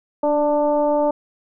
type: tone with frequency modulation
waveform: sine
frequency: 590 Hz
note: D5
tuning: 8 cents sharp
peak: -15 dBFS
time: 0.23-1.11 s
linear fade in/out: 5 ms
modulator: 297 Hz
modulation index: 0.94
effects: none